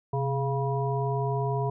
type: harmonic tone with a mistuned harmonic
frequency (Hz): 138.59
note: C#3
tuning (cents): 0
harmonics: 1 / 3 / 5 / 7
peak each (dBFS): -27 / -31 / -34 / -33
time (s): 0.13-1.7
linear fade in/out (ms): 5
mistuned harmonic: 1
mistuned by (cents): -100
effects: none